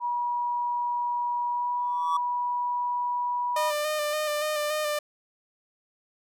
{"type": "tone with pitch glide", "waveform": "sine", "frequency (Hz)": [965, 974.5], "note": ["B5", "B5"], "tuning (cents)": [-40, -23], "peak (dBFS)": -25, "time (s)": [0, 3.73], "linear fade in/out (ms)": 50, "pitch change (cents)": 17, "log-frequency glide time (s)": [1.5, 1.7]}
{"type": "tone with exponential growth", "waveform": "triangle", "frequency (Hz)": 1141, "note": "C#6", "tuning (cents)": 50, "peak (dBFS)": -20, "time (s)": [1.75, 2.17], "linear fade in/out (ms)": 5, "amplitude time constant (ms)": 91}
{"type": "tone with vibrato", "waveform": "sawtooth", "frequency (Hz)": 603, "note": "D5", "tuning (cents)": 46, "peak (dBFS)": -22, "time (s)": [3.56, 4.99], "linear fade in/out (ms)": 5, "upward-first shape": "square", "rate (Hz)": 3.5, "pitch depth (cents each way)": 22}
{"effects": []}